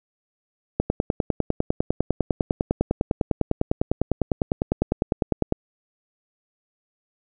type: click train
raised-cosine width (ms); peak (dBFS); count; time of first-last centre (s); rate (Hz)
2; -6; 48; 0.8-5.524; 9.95
effects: none